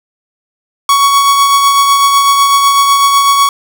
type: tone with tremolo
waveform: 45% pulse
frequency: 1118 Hz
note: C#6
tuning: 14 cents sharp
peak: -4 dBFS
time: 0.89-3.49 s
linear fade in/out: 2 ms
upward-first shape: triangle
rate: 8 Hz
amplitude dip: 40%
effects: none